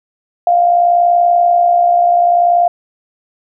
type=tone with amplitude modulation; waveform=sine; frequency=698.5 Hz; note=F5; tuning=in tune; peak=-5 dBFS; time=0.47-2.68 s; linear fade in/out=2 ms; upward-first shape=sine; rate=60.6 Hz; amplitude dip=50%; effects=none